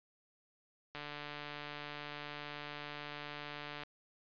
click train, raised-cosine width 0.3 ms, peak -28 dBFS, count 425, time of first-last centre 0.95-3.834 s, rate 147 Hz, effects resampled to 11025 Hz

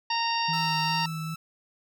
harmonic tone, 926 Hz, A#5, 12 cents flat, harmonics 1 / 2 / 3 / 4 / 5 / 6, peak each -27 / -35 / -32 / -38 / -33 / -35 dBFS, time 0.1-1.06 s, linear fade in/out 5 ms
sine tone with vibrato, 160.2 Hz, E3, 49 cents flat, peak -31 dBFS, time 0.48-1.35 s, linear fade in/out 10 ms, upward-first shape sine, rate 2.4 Hz, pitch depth 33 cents each way
sawtooth tone, 1318 Hz, E6, 1 cent flat, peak -34 dBFS, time 0.53-1.36 s, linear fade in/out 5 ms
effects none

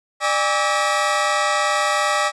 40% pulse tone cluster, 597 / 812 / 1151 / 1295 / 1925 Hz, D5 / G#5 / D6 / E6 / B6, +28 / -39 / -35 / -31 / -45 cents, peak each -23 dBFS, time 0.2-2.32 s, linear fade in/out 50 ms, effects resampled to 22050 Hz

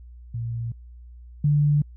sine tone pair in turn, 116.54 / 146.83 Hz, A#2 / D3, 0 / 0 cents, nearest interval major third, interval 400 cents, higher second, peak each -26 / -16 dBFS, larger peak second, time 0.34-0.72 / 1.44-1.82 s, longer neither, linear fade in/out 5 ms, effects added 60 Hz sine -41 dBFS peak until 1.96 s

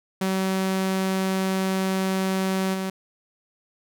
sawtooth tone with level steps, 190 Hz, F#3, 46 cents sharp, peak -18 / -22 dBFS, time 0.21-2.9 s, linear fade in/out 5 ms, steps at 2.73 s, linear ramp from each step 20 ms, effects none

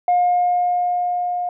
sine tone with level ramp, 713 Hz, F5, 36 cents sharp, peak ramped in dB -11 to -20 dBFS, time 0.08-1.49 s, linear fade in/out 2 ms, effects tanh soft clip ceiling -10 dBFS

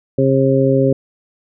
harmonic tone, 134.4 Hz, C3, 47 cents sharp, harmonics 1 / 2 / 3 / 4, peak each -16 / -16 / -16 / -16 dBFS, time 0.18-0.93 s, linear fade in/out 5 ms, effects none

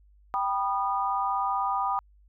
sine chord, G augmented, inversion none, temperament just, 784 / 980 / 1225 Hz, G5 / B5 / D#6, 0 / -14 / -27 cents, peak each -29 dBFS, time 0.34-1.99 s, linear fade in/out 0 ms, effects added 50 Hz sine -55 dBFS peak until 2.28 s

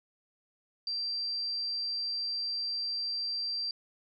sine tone, 4707 Hz, D8, 3 cents sharp, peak -31 dBFS, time 0.87-3.71 s, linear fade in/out 2 ms, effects none

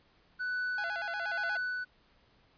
triangle tone with tremolo, 1490 Hz, F#6, 12 cents sharp, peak -29 dBFS, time 0.39-1.85 s, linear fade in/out 20 ms, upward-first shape sine, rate 1.1 Hz, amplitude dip 45%
sawtooth tone with vibrato, 750 Hz, F#5, 23 cents sharp, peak -34 dBFS, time 0.78-1.57 s, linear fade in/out 2 ms, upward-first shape square, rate 8.4 Hz, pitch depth 170 cents each way
effects pink hiss -66 dBFS RMS until 2.57 s + resampled to 11025 Hz

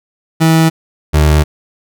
30% pulse tone pair in turn, 161.7 / 75.83 Hz, E3 / D#2, -33 / -44 cents, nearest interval octave + minor second, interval 1311 cents, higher first, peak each -4 dBFS, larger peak neither, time 0.4-0.7 / 1.13-1.44 s, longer second, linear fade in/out 20 ms, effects none

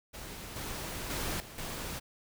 pink noise with level steps, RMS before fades -44 / -39 / -35 / -48 / -39 dBFS, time 0.13-2 s, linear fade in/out 20 ms, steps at 0.56 / 1.1 / 1.4 / 1.58 s, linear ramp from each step 2 ms, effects none

